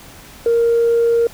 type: tone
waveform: sine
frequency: 466.2 Hz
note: A#4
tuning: in tune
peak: -10 dBFS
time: 0.46-1.27 s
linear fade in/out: 2 ms
effects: tanh soft clip ceiling -8 dBFS + pink hiss -40 dBFS RMS until 1.33 s